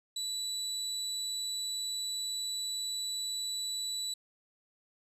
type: tone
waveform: 30% pulse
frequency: 3951 Hz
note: B7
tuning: in tune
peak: -31 dBFS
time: 0.16-4.14 s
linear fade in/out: 5 ms
effects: resampled to 32000 Hz